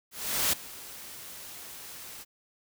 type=noise with ADSR envelope; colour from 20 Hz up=white; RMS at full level=-25 dBFS; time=0.11-2.25 s; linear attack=420 ms; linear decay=5 ms; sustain=-19 dB; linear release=33 ms; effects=none